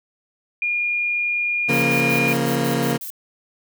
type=tone; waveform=sine; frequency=2423 Hz; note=D#7; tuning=47 cents flat; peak=-19 dBFS; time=0.62-2.33 s; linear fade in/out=2 ms
type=chord; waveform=20% pulse; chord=Bb minor; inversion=first; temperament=equal with one note detuned; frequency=138.59 / 172.21 / 233.1 Hz; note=Db3 / F3 / Bb3; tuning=0 / -24 / 0 cents; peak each=-18 / -21 / -17 dBFS; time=1.68-2.98 s; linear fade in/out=20 ms
type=noise bursts; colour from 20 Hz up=violet; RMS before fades=-32 dBFS; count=8; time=1.73-3.102 s; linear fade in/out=0 ms; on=91 ms; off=92 ms
effects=none